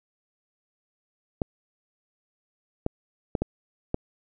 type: clicks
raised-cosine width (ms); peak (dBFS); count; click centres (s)
2; -11; 5; 1.418 / 2.864 / 3.352 / 3.42 / 3.944
effects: none